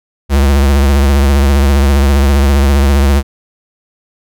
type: tone with vibrato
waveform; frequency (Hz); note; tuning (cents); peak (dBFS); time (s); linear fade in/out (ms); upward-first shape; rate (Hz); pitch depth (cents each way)
square; 69.6; C#2; +8; -7; 0.29-3.23; 50; triangle; 15; 89
effects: none